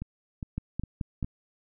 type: two click trains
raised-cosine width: 5 ms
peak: -18 / -22 dBFS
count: 4 / 4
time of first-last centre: 0.58-1.228 / 0.02-1.244 s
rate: 4.63 / 2.45 Hz
effects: none